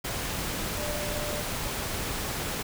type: tone in noise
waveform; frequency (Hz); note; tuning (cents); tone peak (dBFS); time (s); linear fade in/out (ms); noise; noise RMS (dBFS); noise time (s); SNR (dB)
sine; 594; D5; +20; -35; 0.77-1.41; 10; pink; -32; 0.04-2.63; -6
effects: none